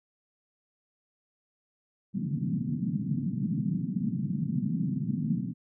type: band-pass noise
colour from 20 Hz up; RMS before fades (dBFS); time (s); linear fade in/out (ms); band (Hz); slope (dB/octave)
white; -30; 2.13-5.54; 50; 130 to 240; 48
effects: none